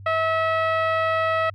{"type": "tone with low-pass filter", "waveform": "10% pulse", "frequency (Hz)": 647, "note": "E5", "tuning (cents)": -32, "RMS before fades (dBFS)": -22, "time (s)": [0.06, 1.5], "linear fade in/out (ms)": 5, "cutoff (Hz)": 1500, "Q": 1, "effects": ["added 98 Hz sine -38 dBFS peak until 1.54 s"]}